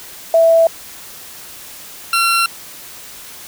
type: tone pair in turn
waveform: sine / 20% pulse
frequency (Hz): 659.3 / 1363.5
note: E5 / F6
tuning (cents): 0 / -42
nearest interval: octave + minor second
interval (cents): 1258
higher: second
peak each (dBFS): -7 / -7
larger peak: neither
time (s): 0.34-0.67 / 2.13-2.46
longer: neither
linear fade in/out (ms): 2
effects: white hiss -35 dBFS RMS until 3.47 s